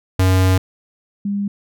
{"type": "tone pair in turn", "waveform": ["square", "sine"], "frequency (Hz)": [93.4, 201.4], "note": ["F#2", "G3"], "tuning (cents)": [17, 47], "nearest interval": "octave + minor second", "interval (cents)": 1330, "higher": "second", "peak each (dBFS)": [-12, -18], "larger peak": "first", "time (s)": [[0.19, 0.58], [1.25, 1.48]], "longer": "first", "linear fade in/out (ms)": 5, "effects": []}